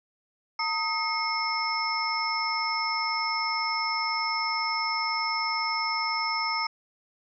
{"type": "tone cluster", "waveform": "sine", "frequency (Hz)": [909, 1257, 2159, 5290], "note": ["A#5", "D#6", "C#7", "E8"], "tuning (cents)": [-44, 17, -46, 5], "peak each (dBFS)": -31, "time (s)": [0.59, 6.67], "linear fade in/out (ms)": 5, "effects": []}